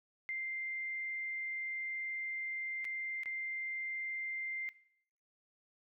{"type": "tone with dropouts", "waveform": "sine", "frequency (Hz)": 2093, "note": "C7", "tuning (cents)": 0, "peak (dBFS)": -36, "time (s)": [0.29, 4.69], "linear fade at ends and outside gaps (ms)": 0, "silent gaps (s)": [[2.845, 2.851], [3.234, 3.258]], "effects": ["noise-tail reverb RT60 0.7 s tail -20 dB re dry"]}